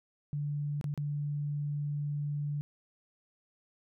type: tone with dropouts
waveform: sine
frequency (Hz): 146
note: D3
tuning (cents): -10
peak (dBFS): -31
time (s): 0.33-2.61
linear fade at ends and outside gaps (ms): 0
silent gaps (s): 0.812-0.842 / 0.94-0.976
effects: none